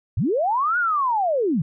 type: linear two-way sweep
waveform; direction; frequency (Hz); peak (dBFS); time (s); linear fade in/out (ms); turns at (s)
sine; up then down; 71.5 to 1480 to 132.2; -18; 0.17-1.62; 5; 0.78
effects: none